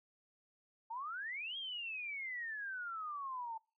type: exponential two-way sweep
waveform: sine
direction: up then down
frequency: 880 to 3282 to 880 Hz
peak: -40 dBFS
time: 0.9-3.58 s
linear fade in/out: 10 ms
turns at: 1.57 s
effects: noise-tail reverb RT60 0.3 s tail -22 dB re dry